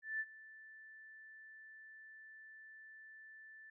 sine tone with ADSR envelope, 1760 Hz, A6, in tune, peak -35 dBFS, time 0.02-3.7 s, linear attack 180 ms, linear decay 47 ms, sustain -19 dB, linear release 4 ms, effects none

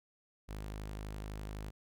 sawtooth tone, 51.91 Hz, G#1, in tune, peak -37 dBFS, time 0.48-1.71 s, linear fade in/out 20 ms, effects none

